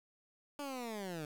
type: linear sweep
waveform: 15% pulse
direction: down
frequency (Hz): 293.7 to 146.83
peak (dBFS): -34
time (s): 0.59-1.25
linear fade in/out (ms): 2
effects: 10-bit